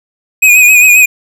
square tone with vibrato, 2489 Hz, D#7, in tune, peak -3 dBFS, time 0.42-1.06 s, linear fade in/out 10 ms, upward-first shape sine, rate 7.5 Hz, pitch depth 45 cents each way, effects none

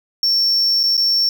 triangle tone with dropouts, 5450 Hz, F8, 43 cents flat, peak -12 dBFS, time 0.23-1.29 s, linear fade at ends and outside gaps 1 ms, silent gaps 0.832-0.837 / 0.969-0.977 s, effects none

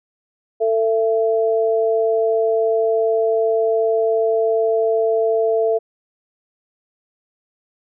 sine tone pair together, 447 / 669.7 Hz, A4 / E5, +27 / +27 cents, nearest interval perfect fifth, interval 700 cents, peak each -16 / -19 dBFS, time 0.6-5.79 s, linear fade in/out 20 ms, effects none

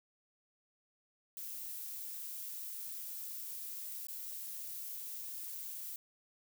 violet noise with dropouts, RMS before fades -44 dBFS, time 1.37-5.96 s, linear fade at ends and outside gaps 1 ms, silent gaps 4.069-4.084 s, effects none

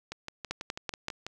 two click trains, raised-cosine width 0.2 ms, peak -15 / -20 dBFS, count 4 / 8, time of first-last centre 0.51-1.084 / 0.12-1.266 s, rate 5.23 / 6.11 Hz, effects none

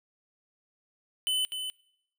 square tone with echo, 3022 Hz, F#7, 36 cents sharp, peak -26 dBFS, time 1.27-1.45 s, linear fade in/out 0 ms, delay 250 ms, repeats 1, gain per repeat -7 dB, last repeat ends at 1.7 s, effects noise-tail reverb RT60 0.8 s tail -25 dB re dry

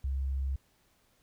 sine tone, 67.3 Hz, C2, 49 cents sharp, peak -29 dBFS, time 0.04-0.56 s, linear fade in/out 5 ms, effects pink hiss -69 dBFS RMS until 1.22 s

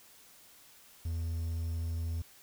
triangle tone with quantisation, 82.8 Hz, E2, 8 cents sharp, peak -30 dBFS, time 1.05-2.22 s, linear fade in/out 5 ms, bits 10, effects white hiss -58 dBFS RMS until 2.42 s

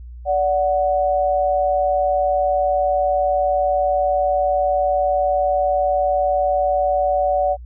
sine tone pair together, 580 / 740 Hz, D5 / F#5, -22 / 0 cents, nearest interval major third, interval 422 cents, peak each -18 dBFS, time 0.25-7.57 s, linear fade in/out 50 ms, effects added 60 Hz sine -33 dBFS peak until 7.65 s

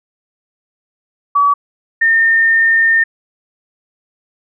sine tone pair in turn, 1141 / 1817.5 Hz, C#6 / A#6, +50 / -44 cents, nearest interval minor sixth, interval 806 cents, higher second, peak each -8 dBFS, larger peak neither, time 1.35-1.54 / 2.01-3.04 s, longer second, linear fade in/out 10 ms, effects none

